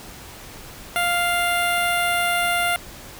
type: tone with notch filter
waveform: 10% pulse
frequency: 698.5 Hz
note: F5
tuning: in tune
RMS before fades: -21 dBFS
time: 0.96-2.76 s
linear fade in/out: 0 ms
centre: 4900 Hz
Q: 0.83
effects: pink hiss -40 dBFS RMS until 3.19 s